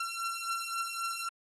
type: beating tone pair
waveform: sawtooth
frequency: 1358 / 1361.8 Hz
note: F6 / F6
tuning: -49 / -44 cents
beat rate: 3.8 Hz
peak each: -33 / -33 dBFS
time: 0-1.29 s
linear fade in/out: 5 ms
effects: AAC 32 kbps